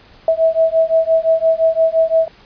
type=beating tone pair; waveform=sine; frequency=647 / 652.8 Hz; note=E5 / E5; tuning=-32 / -17 cents; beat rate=5.8 Hz; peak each=-14 dBFS; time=0.28-2.28 s; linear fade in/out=2 ms; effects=pink hiss -46 dBFS RMS until 2.45 s + resampled to 11025 Hz